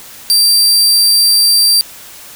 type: tone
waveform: sawtooth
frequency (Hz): 4699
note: D8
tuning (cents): 0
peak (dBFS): -4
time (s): 0.3-1.81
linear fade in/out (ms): 0
effects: white hiss -34 dBFS RMS until 2.35 s